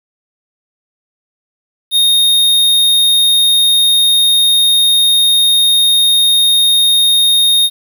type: tone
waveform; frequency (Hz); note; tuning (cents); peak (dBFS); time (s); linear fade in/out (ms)
square; 3700; A#7; -14; -8; 1.91-7.7; 50
effects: 7-bit